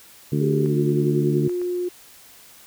harmonic tone, 73.42 Hz, D2, in tune, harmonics 2 / 3 / 4 / 5 / 6, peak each -21 / -26 / -26 / -28 / -33 dBFS, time 0.32-1.48 s, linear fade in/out 5 ms
sine tone with pitch glide, 398 to 356.6 Hz, G4 to F4, +26 to +36 cents, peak -22 dBFS, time 0.41-1.89 s, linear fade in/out 10 ms, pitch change -190 cents, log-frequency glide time 0.61-0.75 s
clicks, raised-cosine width 0.5 ms, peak -28 dBFS, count 3, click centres 0.66 / 1.495 / 1.616 s
effects white hiss -48 dBFS RMS until 2.66 s

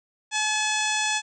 harmonic tone, 856 Hz, A5, 48 cents flat, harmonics 1 / 2 / 3 / 4 / 5 / 6 / 7 / 8 / 9 / 10, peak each -29 / -29 / -29 / -30 / -37 / -37 / -32 / -35 / -35 / -39 dBFS, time 0.31-1.22 s, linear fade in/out 50 ms, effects none

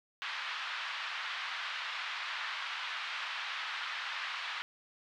pink band-pass noise, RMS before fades -39 dBFS, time 0.22-4.62 s, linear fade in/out 0 ms, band 1100 to 3800 Hz, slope 24 dB/octave, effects none

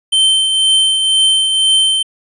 square tone with tremolo, 3104 Hz, G7, 18 cents flat, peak -8 dBFS, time 0.12-2.03 s, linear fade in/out 10 ms, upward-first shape triangle, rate 2 Hz, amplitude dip 45%, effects resampled to 24000 Hz

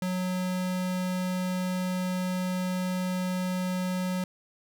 square tone, 183.3 Hz, F#3, 16 cents flat, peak -28 dBFS, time 0.02-4.24 s, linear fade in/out 2 ms, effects none

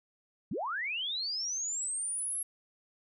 sine linear sweep, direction up, 130.81 to 11270 Hz, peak -32 dBFS, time 0.51-2.43 s, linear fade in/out 5 ms, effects none

